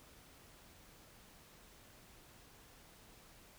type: silence
effects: pink hiss -61 dBFS RMS until 3.58 s